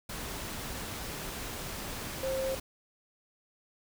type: tone in noise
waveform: sine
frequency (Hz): 530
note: C5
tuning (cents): +22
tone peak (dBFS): -30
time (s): 2.23-2.55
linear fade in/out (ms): 5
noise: pink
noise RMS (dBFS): -39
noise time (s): 0.09-2.6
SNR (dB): +6
effects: none